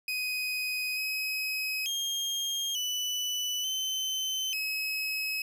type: tone with pitch steps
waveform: 30% pulse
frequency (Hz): 2506 / 2540 / 3221 / 2979 / 3069 / 2561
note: D#7 / D#7 / G7 / F#7 / G7 / D#7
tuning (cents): +12 / +35 / +46 / +11 / -37 / +49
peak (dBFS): -27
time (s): 0.08-5.42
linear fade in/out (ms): 2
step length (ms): 890
effects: none